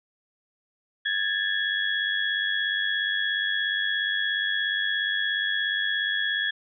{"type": "tone cluster", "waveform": "sine", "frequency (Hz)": [1657, 1754, 3342], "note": ["G#6", "A6", "G#7"], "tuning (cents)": [-4, -6, 10], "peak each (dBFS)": -28, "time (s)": [1.05, 6.51], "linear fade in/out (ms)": 10, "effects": []}